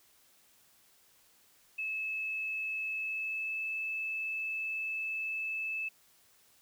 sine tone with pitch glide, 2600 to 2618 Hz, E7 to E7, -24 to -13 cents, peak -33 dBFS, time 1.78-5.89 s, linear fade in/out 10 ms, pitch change +11 cents, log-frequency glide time 2.95-3.62 s, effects white hiss -65 dBFS RMS until 6.61 s

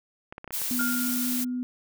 clicks, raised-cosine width 0.5 ms, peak -24 dBFS, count 7, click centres 0.325 / 0.381 / 0.444 / 0.477 / 0.507 / 0.617 / 0.811 s
blue noise, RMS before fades -30 dBFS, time 0.52-1.45 s, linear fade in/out 20 ms
sine tone with pitch glide, 246.9 to 249.2 Hz, B3 to B3, 0 to +16 cents, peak -27 dBFS, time 0.71-1.63 s, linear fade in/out 0 ms, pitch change +16 cents, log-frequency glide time 0.92-1.5 s
sine tone with exponential decay, 1415 Hz, F6, 22 cents sharp, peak -25 dBFS, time 0.79-1.62 s, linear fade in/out 5 ms, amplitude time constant 180 ms
effects none

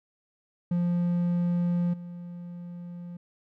triangle tone with level steps, 174.61 Hz, F3, in tune, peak -21 / -35 dBFS, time 0.71-3.17 s, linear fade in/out 5 ms, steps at 1.93 s, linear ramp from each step 10 ms, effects none

